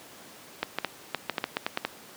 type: clicks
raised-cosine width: 0.3 ms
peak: -10 dBFS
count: 11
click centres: 0.63 / 0.786 / 0.847 / 1.147 / 1.297 / 1.382 / 1.441 / 1.569 / 1.665 / 1.774 / 1.85 s
effects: pink hiss -48 dBFS RMS until 2.16 s + high-pass 200 Hz 12 dB/octave